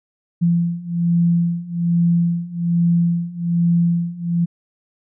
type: beating tone pair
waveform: sine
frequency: 170.3 / 171.5 Hz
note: F3 / F3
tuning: -43 / -31 cents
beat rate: 1.2 Hz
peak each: -19 / -17 dBFS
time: 0.41-4.46 s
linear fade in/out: 20 ms
effects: none

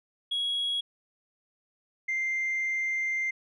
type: tone pair in turn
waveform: sine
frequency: 3322 / 2093 Hz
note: G#7 / C7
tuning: 0 / 0 cents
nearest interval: minor sixth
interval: 800 cents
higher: first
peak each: -25 dBFS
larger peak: neither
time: 0.31-0.81 / 2.08-3.31 s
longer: second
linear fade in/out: 10 ms
effects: tanh soft clip ceiling -24 dBFS

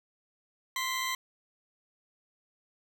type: tone pair together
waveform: 20% pulse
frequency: 1045.5 / 1975.5 Hz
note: C6 / B6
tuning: -2 / 0 cents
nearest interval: major seventh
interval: 1102 cents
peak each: -27 / -30 dBFS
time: 0.76-1.15 s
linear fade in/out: 2 ms
effects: none

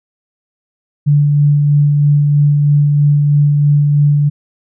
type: tone with tremolo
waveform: sine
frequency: 145.8 Hz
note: D3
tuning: 12 cents flat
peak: -6 dBFS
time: 1.06-4.3 s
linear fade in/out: 20 ms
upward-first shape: sine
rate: 3.1 Hz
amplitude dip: 25%
effects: none

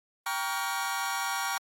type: chord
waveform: sawtooth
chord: G half-diminished seventh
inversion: none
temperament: just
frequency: 784 / 940.8 / 1128.9 / 1411.2 Hz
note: G5 / Bb5 / Db6 / F6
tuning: 0 / +16 / +31 / +18 cents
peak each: -31 dBFS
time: 0.26-1.58 s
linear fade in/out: 5 ms
effects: AAC 48 kbps

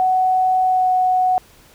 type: tone with pitch glide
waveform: sine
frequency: 745 to 739 Hz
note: F#5 to F#5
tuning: +12 to -2 cents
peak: -13 dBFS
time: 0-1.38 s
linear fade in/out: 0 ms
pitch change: -14 cents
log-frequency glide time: 0.63-0.92 s
effects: pink hiss -49 dBFS RMS until 1.74 s

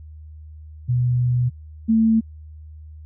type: tone pair in turn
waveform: sine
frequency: 123.47 / 223.3 Hz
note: B2 / A3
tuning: 0 / +26 cents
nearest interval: minor seventh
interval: 1026 cents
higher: second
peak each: -16 / -13 dBFS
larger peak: second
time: 0.88-1.5 / 1.88-2.21 s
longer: first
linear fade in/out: 20 ms
effects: added 77 Hz sine -37 dBFS peak until 3.05 s

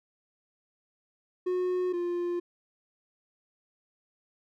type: tone pair in turn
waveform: triangle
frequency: 363.8 / 349.9 Hz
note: F#4 / F4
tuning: -29 / +3 cents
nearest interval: minor second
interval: 68 cents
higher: first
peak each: -24 / -26 dBFS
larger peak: first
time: 1.46-1.93 / 1.93-2.4 s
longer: neither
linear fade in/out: 10 ms
effects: none

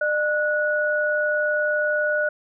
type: tone pair together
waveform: sine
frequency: 602 / 1466.1 Hz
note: D5 / F#6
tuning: +43 / -16 cents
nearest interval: octave + minor third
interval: 1541 cents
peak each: -22 dBFS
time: 0.01-2.29 s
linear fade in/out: 5 ms
effects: none

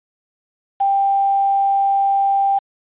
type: tone with quantisation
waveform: sine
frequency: 790 Hz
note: G5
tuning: 13 cents sharp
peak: -13 dBFS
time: 0.8-2.59 s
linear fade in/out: 10 ms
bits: 6
effects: resampled to 8000 Hz

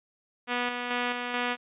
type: tone with tremolo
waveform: 5% pulse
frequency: 244.5 Hz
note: B3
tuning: 17 cents flat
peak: -15 dBFS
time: 0.47-1.57 s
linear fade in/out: 50 ms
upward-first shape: square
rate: 2.3 Hz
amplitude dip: 40%
effects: resampled to 8000 Hz

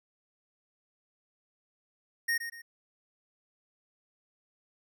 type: tone with echo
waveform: square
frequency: 1857 Hz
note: A#6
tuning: 7 cents flat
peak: -27 dBFS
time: 2.28-2.38 s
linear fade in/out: 10 ms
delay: 120 ms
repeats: 2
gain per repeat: -9 dB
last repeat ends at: 2.62 s
effects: none

